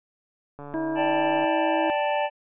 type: click train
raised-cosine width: 1 ms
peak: -26 dBFS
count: 124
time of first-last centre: 0.59-1.444 s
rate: 144 Hz
type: harmonic tone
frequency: 322.5 Hz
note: E4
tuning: 38 cents flat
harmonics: 1 / 2 / 3 / 5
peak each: -26 / -32 / -36 / -40 dBFS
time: 0.74-1.9 s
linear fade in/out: 0 ms
type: chord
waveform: square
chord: D suspended fourth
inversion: none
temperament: just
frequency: 587.3 / 783.1 / 881 Hz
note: D5 / G5 / A5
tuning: 0 / -2 / +2 cents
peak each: -26 / -30 / -27 dBFS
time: 0.95-2.3 s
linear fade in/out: 50 ms
effects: resampled to 8000 Hz